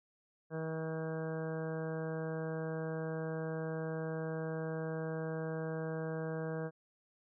harmonic tone, 160 Hz, D#3, 49 cents sharp, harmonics 1 / 2 / 3 / 4 / 5 / 6 / 7 / 8 / 9 / 10, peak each -39 / -46 / -40 / -46 / -53 / -56 / -54 / -58 / -55 / -51 dBFS, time 0.5-6.71 s, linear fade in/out 50 ms, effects none

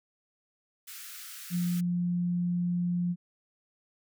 white high-pass noise, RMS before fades -44 dBFS, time 0.87-1.81 s, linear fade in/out 10 ms, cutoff 1200 Hz, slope 96 dB/octave
sine tone, 175.8 Hz, F3, 12 cents sharp, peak -26 dBFS, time 1.5-3.16 s, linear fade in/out 50 ms
effects none

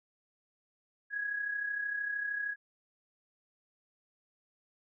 sine tone with amplitude modulation, 1663 Hz, G#6, 2 cents sharp, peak -30 dBFS, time 1.1-2.56 s, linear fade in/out 50 ms, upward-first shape sine, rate 33.1 Hz, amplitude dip 55%, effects none

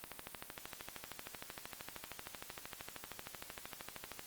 click train, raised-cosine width 0.3 ms, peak -27 dBFS, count 55, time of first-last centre 0.04-4.194 s, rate 13 Hz, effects white hiss -54 dBFS RMS until 4.26 s + Opus 32 kbps

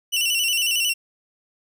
sawtooth tone with vibrato, 2848 Hz, F7, 33 cents sharp, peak -16 dBFS, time 0.12-0.94 s, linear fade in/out 20 ms, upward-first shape square, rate 11 Hz, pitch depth 70 cents each way, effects none

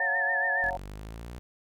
sine chord, Gb major seventh, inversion second, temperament equal with one note detuned, 554.4 / 698.5 / 740 / 912.6 Hz, Db5 / F5 / Gb5 / Bb5, 0 / 0 / 0 / -37 cents, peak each -36 / -35 / -35 / -39 dBFS, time 0-0.77 s, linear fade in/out 2 ms
sine tone with vibrato, 1760 Hz, A6, in tune, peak -25 dBFS, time 0-0.7 s, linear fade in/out 5 ms, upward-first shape sine, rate 7.1 Hz, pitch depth 64 cents each way
sawtooth linear sweep, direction up, 43.73 to 61.7 Hz, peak -35 dBFS, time 0.63-1.39 s, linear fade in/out 0 ms
effects none

